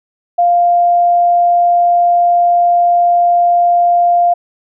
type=tone; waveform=sine; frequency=698.5 Hz; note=F5; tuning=in tune; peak=-7 dBFS; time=0.38-4.34 s; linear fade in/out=10 ms; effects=none